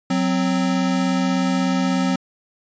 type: tone pair together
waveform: square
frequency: 184.7 / 261.2 Hz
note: F#3 / C4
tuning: -3 / -3 cents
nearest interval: tritone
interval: 600 cents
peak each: -21 dBFS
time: 0.1-2.16 s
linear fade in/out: 5 ms
effects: resampled to 16000 Hz